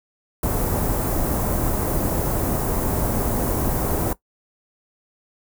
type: band-stop noise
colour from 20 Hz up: pink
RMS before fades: -22 dBFS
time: 0.43-4.13 s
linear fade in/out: 2 ms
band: 840 to 13000 Hz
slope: 12 dB/octave
effects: noise-tail reverb RT60 0.1 s tail -17 dB re dry